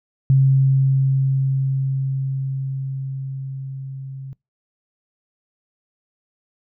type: tone with level ramp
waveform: sine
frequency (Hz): 134.5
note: C3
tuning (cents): +48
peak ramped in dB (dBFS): -10 to -30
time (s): 0.3-4.33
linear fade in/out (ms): 0
effects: noise-tail reverb RT60 0.2 s tail -24 dB re dry